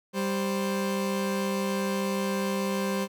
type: tone pair together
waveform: 30% pulse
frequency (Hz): 196.3 / 524.1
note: G3 / C5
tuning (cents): +3 / +3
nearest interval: octave + perfect fourth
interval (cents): 1700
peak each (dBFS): -25 / -29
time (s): 0.13-3.08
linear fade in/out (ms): 50
effects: none